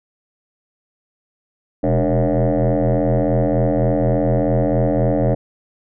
sine tone with frequency modulation, 210.6 Hz, G#3, 24 cents sharp, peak -12 dBFS, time 1.83-5.35 s, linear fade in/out 10 ms, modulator 83.4 Hz, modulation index 5.4, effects tanh soft clip ceiling -11 dBFS

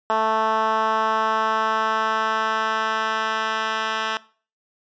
10% pulse tone with band-pass filter sweep, 220 Hz, A3, in tune, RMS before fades -22 dBFS, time 0.1-4.17 s, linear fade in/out 0 ms, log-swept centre 920 to 2100 Hz, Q 1.4, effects noise-tail reverb RT60 0.4 s tail -20 dB re dry + resampled to 16000 Hz

